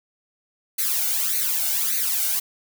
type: noise with flanger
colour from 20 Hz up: blue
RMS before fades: -23 dBFS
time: 0.78-2.4 s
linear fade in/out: 10 ms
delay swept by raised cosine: 0.47 to 1.39 ms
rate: 1.7 Hz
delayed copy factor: +0.85
effects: none